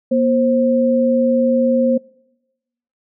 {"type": "tone pair together", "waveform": "sine", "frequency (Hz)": [239.1, 527.7], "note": ["A#3", "C5"], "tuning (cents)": [44, 15], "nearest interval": "octave + major second", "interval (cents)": 1371, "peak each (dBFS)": -15, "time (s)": [0.11, 1.98], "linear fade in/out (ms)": 10, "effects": ["noise-tail reverb RT60 1.0 s tail -25 dB re dry"]}